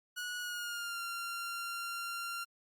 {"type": "tone with pitch glide", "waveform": "sawtooth", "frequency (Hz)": [1461, 1383.8], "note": ["F#6", "F6"], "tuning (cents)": [-22, -16], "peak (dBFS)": -34, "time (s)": [0.16, 2.45], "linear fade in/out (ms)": 20, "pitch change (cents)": -94, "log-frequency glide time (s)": [0.39, 1.01], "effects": ["Opus 48 kbps"]}